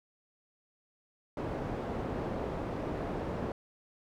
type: low-pass noise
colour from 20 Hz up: white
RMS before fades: -36 dBFS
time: 1.37-3.52 s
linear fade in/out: 2 ms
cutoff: 550 Hz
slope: 12 dB/octave
effects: none